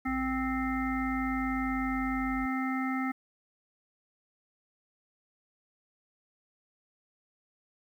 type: harmonic tone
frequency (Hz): 261.6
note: C4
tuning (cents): 0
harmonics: 1 / 3 / 5 / 7 / 8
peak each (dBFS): -30 / -38 / -37 / -42 / -39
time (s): 0.05-3.12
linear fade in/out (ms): 10
type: linear sweep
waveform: sine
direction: down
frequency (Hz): 59.5 to 50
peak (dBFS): -39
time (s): 0.07-2.46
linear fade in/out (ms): 5
effects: 10-bit